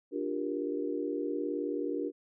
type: chord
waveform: sine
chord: G minor seventh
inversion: second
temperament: just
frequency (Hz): 294 / 352.8 / 392 / 470.4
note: D4 / F4 / G4 / Bb4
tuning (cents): +2 / +18 / 0 / +16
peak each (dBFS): -35 / -37 / -37 / -37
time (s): 0.11-2.12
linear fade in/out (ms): 50
effects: none